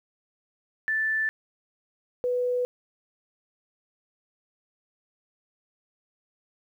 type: tone pair in turn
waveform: sine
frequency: 1760 / 494.5 Hz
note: A6 / B4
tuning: 0 / +2 cents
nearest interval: octave + minor seventh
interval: 2198 cents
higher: first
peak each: -23 dBFS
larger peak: neither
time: 0.88-1.29 / 2.24-2.65 s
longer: neither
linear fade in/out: 0 ms
effects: 10-bit